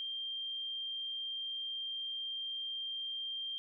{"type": "tone", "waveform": "sine", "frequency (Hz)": 3179, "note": "G7", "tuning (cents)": 24, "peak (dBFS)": -37, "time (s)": [0, 3.58], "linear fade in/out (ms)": 0, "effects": []}